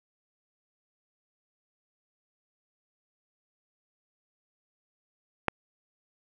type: click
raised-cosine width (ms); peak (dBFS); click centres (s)
0.5; -8; 5.483
effects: none